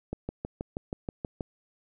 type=click train; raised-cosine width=2 ms; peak=-19 dBFS; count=9; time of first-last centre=0.13-1.408 s; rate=6.26 Hz; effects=none